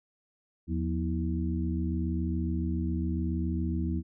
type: harmonic tone with a mistuned harmonic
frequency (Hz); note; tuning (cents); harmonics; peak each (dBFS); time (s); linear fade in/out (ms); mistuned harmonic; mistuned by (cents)
80.8; E2; -34; 1 / 2 / 3 / 4; -30 / -33 / -35 / -36; 0.67-4.03; 50; 2; +140
effects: none